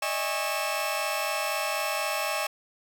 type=tone cluster; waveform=sawtooth; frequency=599 / 643 / 817 / 1104 / 2649 Hz; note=D5 / E5 / G#5 / C#6 / E7; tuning=+34 / -43 / -29 / -7 / +8 cents; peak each=-30 dBFS; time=0.02-2.47 s; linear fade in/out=5 ms; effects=none